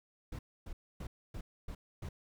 brown noise bursts, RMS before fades -42 dBFS, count 6, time 0.32-2.09 s, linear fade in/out 5 ms, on 70 ms, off 270 ms, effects none

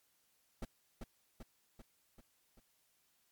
brown noise with echo, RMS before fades -39 dBFS, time 0.62-0.65 s, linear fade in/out 5 ms, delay 390 ms, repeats 5, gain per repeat -4 dB, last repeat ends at 2.6 s, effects white hiss -75 dBFS RMS until 3.31 s + MP3 96 kbps

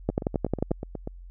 two click trains, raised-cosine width 2 ms, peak -19 / -10 dBFS, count 9 / 8, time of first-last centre 0.1-1.074 / 0.09-0.715 s, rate 8.21 / 11.2 Hz, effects added 44 Hz sine -41 dBFS peak until 1.3 s

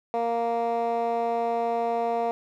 15% pulse tone with band-pass filter, 233 Hz, A#3, 1 cent flat, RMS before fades -26 dBFS, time 0.14-2.31 s, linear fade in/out 0 ms, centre 640 Hz, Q 2.1, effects none

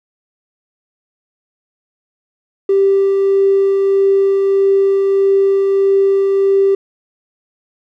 triangle tone with tremolo, 392 Hz, G4, in tune, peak -4 dBFS, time 2.69-6.75 s, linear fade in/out 5 ms, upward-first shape triangle, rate 1.6 Hz, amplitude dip 40%, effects tanh soft clip ceiling -6 dBFS

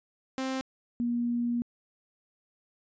sawtooth / sine tone pair in turn, 263.2 / 238.7 Hz, C4 / A#3, +10 / +41 cents, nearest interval major second, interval 169 cents, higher first, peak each -26 dBFS, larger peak neither, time 0.38-0.61 / 1-1.62 s, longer second, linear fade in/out 0 ms, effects resampled to 16000 Hz

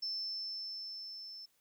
sine tone with level ramp, 5300 Hz, E8, 9 cents sharp, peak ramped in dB -34 to -46 dBFS, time 0.02-1.46 s, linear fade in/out 10 ms, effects tanh soft clip ceiling -30 dBFS + white hiss -74 dBFS RMS until 1.6 s

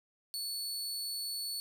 sawtooth tone, 4435 Hz, C#8, in tune, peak -33 dBFS, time 0.34-1.6 s, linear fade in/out 0 ms, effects none

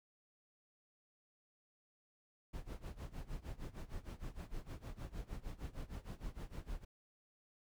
brown noise with tremolo, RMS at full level -43 dBFS, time 2.53-6.85 s, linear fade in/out 10 ms, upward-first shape sine, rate 6.5 Hz, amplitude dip 90%, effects none

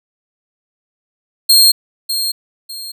sawtooth tone with echo, 4227 Hz, C8, 17 cents sharp, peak -3 dBFS, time 1.49-1.72 s, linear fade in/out 10 ms, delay 600 ms, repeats 2, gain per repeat -10 dB, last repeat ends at 2.92 s, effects none

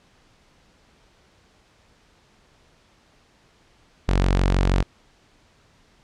sawtooth tone, 46.25 Hz, F#1, in tune, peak -13 dBFS, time 4.08-4.83 s, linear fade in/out 10 ms, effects pink hiss -58 dBFS RMS until 6.03 s + low-pass 6000 Hz 12 dB/octave

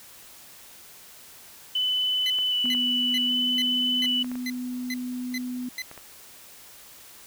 sine tone with vibrato, 2989 Hz, F#7, 17 cents sharp, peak -22 dBFS, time 1.75-4.23 s, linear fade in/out 5 ms, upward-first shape square, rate 0.65 Hz, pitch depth 11 cents each way
25% pulse tone bursts, 2031 Hz, B6, 48 cents sharp, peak -26 dBFS, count 9, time 2.26-5.82 s, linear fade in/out 2 ms, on 40 ms, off 400 ms
clicks, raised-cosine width 0.5 ms, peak -27 dBFS, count 9, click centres 2.387 / 2.656 / 2.749 / 4.044 / 4.245 / 4.316 / 4.355 / 5.914 / 5.977 s
sine tone with pitch glide, 246.9 to 249.5 Hz, B3 to B3, 0 to +18 cents, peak -29 dBFS, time 2.64-5.69 s, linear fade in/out 5 ms, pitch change +18 cents, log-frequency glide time 3.17-4.31 s
effects white hiss -48 dBFS RMS until 7.26 s

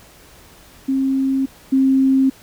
sine tone pair in turn, 267.9 / 266.5 Hz, C4 / C4, +41 / +32 cents, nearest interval unison, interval 9 cents, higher first, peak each -15 / -11 dBFS, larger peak second, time 0.88-1.46 / 1.72-2.3 s, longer neither, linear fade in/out 10 ms, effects pink hiss -46 dBFS RMS until 2.42 s

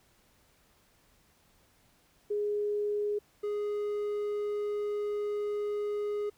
sine / triangle tone pair in turn, 414.8 / 414.8 Hz, G#4 / G#4, -2 / -2 cents, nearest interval unison, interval 0 cents, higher neither, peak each -28 dBFS, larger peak neither, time 2.3-3.19 / 3.43-6.3 s, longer second, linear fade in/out 10 ms, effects pink hiss -66 dBFS RMS until 6.37 s

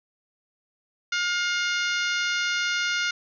harmonic tone, 711 Hz, F5, 31 cents sharp, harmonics 2 / 3 / 4 / 5 / 6 / 7 / 8 / 9, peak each -26 / -30 / -32 / -34 / -36 / -37 / -38 / -39 dBFS, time 1.12-3.11 s, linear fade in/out 5 ms, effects none

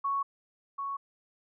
sine tone pair in turn, 1110 / 1110 Hz, C#6 / C#6, +2 / +2 cents, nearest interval unison, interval 0 cents, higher neither, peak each -27 / -32 dBFS, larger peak first, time 0.04-0.23 / 0.78-0.97 s, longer neither, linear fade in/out 10 ms, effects none

